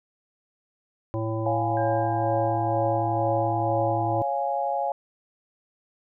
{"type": "harmonic tone", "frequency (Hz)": 111.3, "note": "A2", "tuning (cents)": 20, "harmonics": [1, 3, 5, 7, 9], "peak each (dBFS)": [-28, -30, -32, -39, -38], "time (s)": [1.14, 4.22], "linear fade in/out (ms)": 0}
{"type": "chord", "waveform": "sine", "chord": "Db major", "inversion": "none", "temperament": "equal", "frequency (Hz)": [554.4, 698.5, 830.6], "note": ["Db5", "F5", "Ab5"], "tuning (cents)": [0, 0, 0], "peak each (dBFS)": [-29, -28, -27], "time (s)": [1.46, 4.92], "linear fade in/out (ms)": 2}
{"type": "tone with exponential decay", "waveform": "sine", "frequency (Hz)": 1599, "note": "G6", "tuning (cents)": 34, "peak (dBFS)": -37, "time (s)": [1.77, 4.17], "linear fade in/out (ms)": 1, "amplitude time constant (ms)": 520}
{"effects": []}